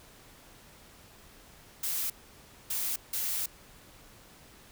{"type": "noise bursts at uneven times", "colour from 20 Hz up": "blue", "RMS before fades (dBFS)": -32, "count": 3, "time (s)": [[1.83, 2.1], [2.7, 2.96], [3.13, 3.46]], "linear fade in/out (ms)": 5, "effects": ["pink hiss -55 dBFS RMS until 4.71 s"]}